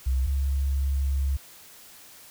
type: tone pair in turn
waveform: sine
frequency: 64.9 / 68.56 Hz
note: C2 / C#2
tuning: -13 / -18 cents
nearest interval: minor second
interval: 95 cents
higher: second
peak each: -21 / -22 dBFS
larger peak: first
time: 0.06-0.27 / 0.27-1.37 s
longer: second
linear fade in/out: 10 ms
effects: white hiss -49 dBFS RMS until 2.3 s